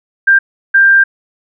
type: tone bursts at uneven times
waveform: sine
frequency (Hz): 1587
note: G6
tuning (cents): +21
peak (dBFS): -4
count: 2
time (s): 0.27-0.39 / 0.74-1.04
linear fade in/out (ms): 10
effects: none